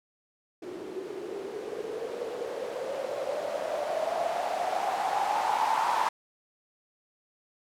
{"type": "noise with low-pass filter sweep", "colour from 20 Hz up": "violet", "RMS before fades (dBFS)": -31, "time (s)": [0.62, 6.09], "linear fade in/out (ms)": 5, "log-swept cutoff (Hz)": [350, 940], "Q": 8, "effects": []}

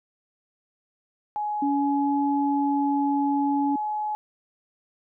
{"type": "tone with pitch glide", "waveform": "sine", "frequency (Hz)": [839, 847.3], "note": ["G#5", "G#5"], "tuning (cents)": [17, 34], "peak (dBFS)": -25, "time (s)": [1.36, 4.15], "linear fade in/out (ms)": 0, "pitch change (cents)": 17, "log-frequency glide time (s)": [1.51, 2.23]}
{"type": "tone", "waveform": "sine", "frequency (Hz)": 282.6, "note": "C#4", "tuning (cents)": 34, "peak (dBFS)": -22, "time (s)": [1.62, 3.76], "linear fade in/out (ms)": 5}
{"effects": []}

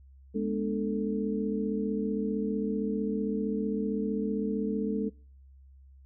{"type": "tone cluster", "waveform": "sine", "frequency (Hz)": [208.5, 244, 294.8, 442.4], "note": ["G#3", "B3", "D4", "A4"], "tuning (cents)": [7, -21, 7, 9], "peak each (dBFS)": [-30, -36, -35, -33], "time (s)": [0.34, 5.1], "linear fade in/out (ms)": 20, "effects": ["noise-tail reverb RT60 0.5 s tail -26 dB re dry", "added 67 Hz sine -51 dBFS peak until 6.05 s"]}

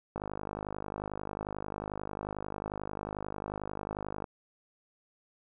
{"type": "click train", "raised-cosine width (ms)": 1, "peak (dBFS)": -22, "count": 210, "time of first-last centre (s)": [0.16, 4.242], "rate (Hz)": 51.2, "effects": []}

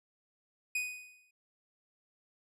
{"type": "tone with exponential decay", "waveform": "45% pulse", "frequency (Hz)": 2489, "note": "D#7", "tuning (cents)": 0, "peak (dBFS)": -29, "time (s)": [0.75, 1.31], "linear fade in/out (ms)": 5, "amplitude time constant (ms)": 120, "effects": ["low-pass 12000 Hz 12 dB/octave"]}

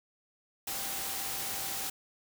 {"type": "tone in noise", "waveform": "sine", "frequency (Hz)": 784, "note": "G5", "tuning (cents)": 0, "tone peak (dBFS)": -47, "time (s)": [0.67, 1.9], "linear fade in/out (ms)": 5, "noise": "white", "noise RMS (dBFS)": -36, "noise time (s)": [0.67, 1.9], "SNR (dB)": -14, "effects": []}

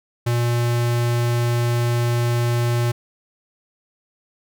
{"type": "tone", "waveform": "square", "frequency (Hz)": 119.4, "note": "A#2", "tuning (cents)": 42, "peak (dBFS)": -18, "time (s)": [0.26, 2.92], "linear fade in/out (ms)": 10, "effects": []}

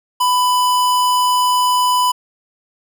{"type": "tone", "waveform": "square", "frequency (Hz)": 996, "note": "B5", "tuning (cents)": 14, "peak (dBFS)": -13, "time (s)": [0.2, 2.12], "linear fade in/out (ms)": 10, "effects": []}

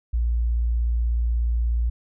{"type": "tone", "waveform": "sine", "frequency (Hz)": 58.27, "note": "A#1", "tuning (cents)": 0, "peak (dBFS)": -19, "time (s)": [0.13, 1.9], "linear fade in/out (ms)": 10, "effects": []}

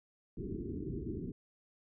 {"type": "low-pass noise", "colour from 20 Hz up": "white", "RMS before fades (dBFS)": -40, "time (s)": [0.37, 1.32], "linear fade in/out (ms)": 5, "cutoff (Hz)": 410, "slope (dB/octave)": 96, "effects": []}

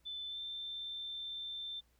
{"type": "tone with pitch glide", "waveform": "sine", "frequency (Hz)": [3520, 3561], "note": ["A7", "A7"], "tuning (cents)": [0, 20], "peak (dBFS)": -40, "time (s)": [0.05, 1.81], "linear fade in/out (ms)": 20, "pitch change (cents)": 20, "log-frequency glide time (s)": [0.28, 0.39], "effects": ["added 60 Hz sine -70 dBFS peak until 1.99 s", "pink hiss -75 dBFS RMS until 1.99 s"]}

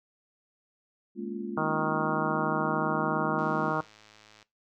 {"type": "chord", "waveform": "sine", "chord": "Bb minor seventh", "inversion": "third", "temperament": "just", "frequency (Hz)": [209.8, 233.1, 279.7, 349.6], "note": ["Ab3", "Bb3", "Db4", "F4"], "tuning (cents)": [18, 0, 16, 2], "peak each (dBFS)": [-36, -38, -41, -37], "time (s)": [1.15, 3.74], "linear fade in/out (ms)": 50}
{"type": "harmonic tone", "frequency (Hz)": 156.3, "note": "D#3", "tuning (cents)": 8, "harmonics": [1, 2, 3, 4, 5, 6, 7, 8, 9], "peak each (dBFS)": [-35, -35, -35, -35, -35, -35, -35, -35, -35], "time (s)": [1.57, 3.81], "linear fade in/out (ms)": 5}
{"type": "click train", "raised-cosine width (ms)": 0.2, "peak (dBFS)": -36, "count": 112, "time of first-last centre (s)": [3.39, 4.427], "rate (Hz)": 107}
{"effects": ["noise-tail reverb RT60 0.2 s tail -18 dB re dry"]}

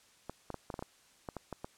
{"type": "clicks", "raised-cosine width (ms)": 1, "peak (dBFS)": -25, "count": 11, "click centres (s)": [0.296, 0.503, 0.543, 0.702, 0.741, 0.792, 0.825, 1.288, 1.367, 1.527, 1.645], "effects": ["white hiss -64 dBFS RMS until 1.77 s", "low-pass 9000 Hz 12 dB/octave"]}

